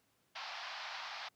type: band-pass noise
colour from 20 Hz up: pink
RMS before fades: -45 dBFS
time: 0.35-1.29 s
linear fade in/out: 10 ms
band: 700 to 5200 Hz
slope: 48 dB/octave
effects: pink hiss -75 dBFS RMS until 1.35 s + high-pass 100 Hz 12 dB/octave